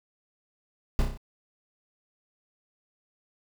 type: noise with echo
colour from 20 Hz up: brown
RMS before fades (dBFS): -21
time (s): 0.99-1.02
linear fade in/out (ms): 0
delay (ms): 31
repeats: 5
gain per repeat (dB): -4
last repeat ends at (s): 1.175
effects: none